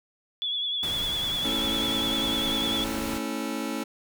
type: tone with vibrato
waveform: sine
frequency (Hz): 3402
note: G#7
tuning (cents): +41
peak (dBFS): -26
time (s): 0.42-2.84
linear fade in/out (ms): 0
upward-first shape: sine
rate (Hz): 10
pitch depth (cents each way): 38
type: noise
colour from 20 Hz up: pink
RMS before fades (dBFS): -36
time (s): 0.83-3.18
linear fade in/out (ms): 0
type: chord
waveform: sawtooth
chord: A major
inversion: none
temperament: just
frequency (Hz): 220 / 275 / 330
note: A3 / C#4 / E4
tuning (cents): 0 / -14 / +2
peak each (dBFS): -29 / -28 / -30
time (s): 1.44-3.84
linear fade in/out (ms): 10
effects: none